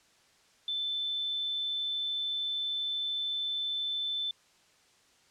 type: tone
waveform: sine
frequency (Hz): 3527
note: A7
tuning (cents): +3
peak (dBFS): -30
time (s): 0.68-4.31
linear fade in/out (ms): 2
effects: white hiss -64 dBFS RMS until 5.3 s + low-pass 7000 Hz 12 dB/octave